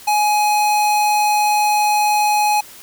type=tone; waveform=square; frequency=839 Hz; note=G#5; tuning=17 cents sharp; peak=-14 dBFS; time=0.07-2.61 s; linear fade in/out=10 ms; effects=white hiss -40 dBFS RMS until 2.82 s